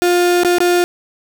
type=tone with dropouts; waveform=35% pulse; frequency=353 Hz; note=F4; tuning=19 cents sharp; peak=-9 dBFS; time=0.02-0.84 s; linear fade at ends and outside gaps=0 ms; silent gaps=0.434-0.448 / 0.584-0.604 s; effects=none